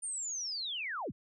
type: linear sweep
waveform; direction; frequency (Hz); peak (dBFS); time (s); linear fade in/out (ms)
sine; down; 9060 to 40.66; -35; 0.02-1.12; 20
effects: none